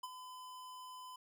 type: tone with ADSR envelope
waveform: square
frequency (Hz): 1012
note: B5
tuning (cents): +42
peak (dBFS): -40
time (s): 0.03-1.16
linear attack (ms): 8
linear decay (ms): 33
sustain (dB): -9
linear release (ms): 4
effects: none